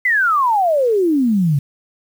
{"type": "exponential sweep", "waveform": "sine", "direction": "down", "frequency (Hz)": [2067, 134.8], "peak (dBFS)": -12, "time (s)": [0.05, 1.59], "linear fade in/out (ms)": 5, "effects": ["7-bit"]}